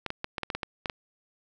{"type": "clicks", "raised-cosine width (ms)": 0.3, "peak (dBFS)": -15, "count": 10, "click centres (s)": [0.063, 0.104, 0.244, 0.382, 0.433, 0.502, 0.55, 0.632, 0.858, 0.898], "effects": []}